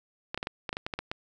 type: clicks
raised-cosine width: 0.3 ms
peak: -16 dBFS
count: 11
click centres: 0.345 / 0.376 / 0.429 / 0.471 / 0.692 / 0.729 / 0.769 / 0.865 / 0.938 / 0.99 / 1.115 s
effects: none